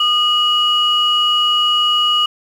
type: tone pair together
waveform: sine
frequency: 1223.5 / 2910 Hz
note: D#6 / F#7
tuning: -29 / -29 cents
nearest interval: octave + minor third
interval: 1500 cents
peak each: -16 / -12 dBFS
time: 0-2.26 s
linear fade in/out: 5 ms
effects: tanh soft clip ceiling -6 dBFS + 7-bit